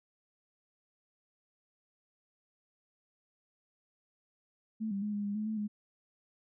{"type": "tone with pitch steps", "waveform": "sine", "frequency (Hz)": [219.3, 197.9, 209.3, 205.2, 203, 213.5, 218.3, 208.8], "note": ["A3", "G3", "G#3", "G#3", "G#3", "G#3", "A3", "G#3"], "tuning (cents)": [-6, 17, 14, -21, -39, 48, -13, 10], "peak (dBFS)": -32, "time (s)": [4.8, 5.68], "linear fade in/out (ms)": 20, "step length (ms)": 110, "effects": []}